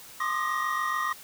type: tone cluster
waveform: triangle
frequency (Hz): 1058 / 1193 / 1240 / 1886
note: C6 / D6 / D#6 / A#6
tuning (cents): +19 / +27 / -6 / +20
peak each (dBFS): -30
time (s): 0.2-1.13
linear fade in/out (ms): 5
effects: white hiss -47 dBFS RMS until 1.23 s